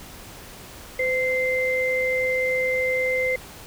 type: tone pair together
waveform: sine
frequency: 512.3 / 2082 Hz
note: C5 / C7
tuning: -37 / -9 cents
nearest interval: 2 octaves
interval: 2428 cents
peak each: -23 dBFS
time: 0.99-3.36 s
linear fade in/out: 5 ms
effects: pink hiss -42 dBFS RMS until 3.66 s